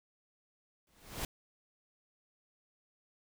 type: noise with exponential growth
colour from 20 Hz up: pink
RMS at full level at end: -35 dBFS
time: 0.87-1.25 s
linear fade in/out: 2 ms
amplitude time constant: 81 ms
effects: none